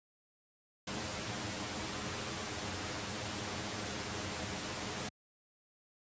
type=noise with comb filter; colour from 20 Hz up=pink; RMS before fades=-39 dBFS; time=0.87-5.09 s; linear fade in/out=5 ms; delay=9.6 ms; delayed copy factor=+0.7; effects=high-pass 80 Hz 12 dB/octave + resampled to 16000 Hz